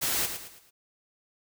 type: noise with echo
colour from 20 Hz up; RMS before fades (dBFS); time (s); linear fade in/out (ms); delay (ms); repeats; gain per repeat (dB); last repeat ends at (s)
white; -28; 0.01-0.27; 20; 110; 4; -8; 0.71
effects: none